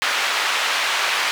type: band-pass noise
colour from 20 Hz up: white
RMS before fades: -21 dBFS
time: 0.02-1.31 s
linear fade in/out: 0 ms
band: 830 to 2900 Hz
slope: 12 dB/octave
effects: none